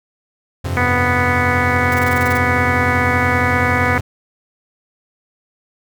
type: chord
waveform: 45% pulse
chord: F suspended second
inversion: none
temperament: equal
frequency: 87.31 / 98 / 130.81 Hz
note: F2 / G2 / C3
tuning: 0 / 0 / 0 cents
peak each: -21 / -26 / -25 dBFS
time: 0.64-4.01 s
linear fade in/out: 10 ms
type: harmonic tone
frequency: 246.9 Hz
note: B3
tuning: in tune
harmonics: 1 / 2 / 3 / 4 / 5 / 6 / 7 / 8 / 9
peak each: -23 / -23 / -23 / -23 / -23 / -23 / -23 / -23 / -23 dBFS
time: 0.77-3.98 s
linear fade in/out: 0 ms
type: noise bursts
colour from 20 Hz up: white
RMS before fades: -31 dBFS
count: 10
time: 1.92-2.373 s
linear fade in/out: 0 ms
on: 21 ms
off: 27 ms
effects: none